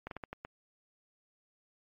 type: slowing click train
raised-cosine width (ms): 0.5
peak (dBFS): -25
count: 6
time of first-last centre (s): 0.07-0.45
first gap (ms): 42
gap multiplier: 1.3
effects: MP3 32 kbps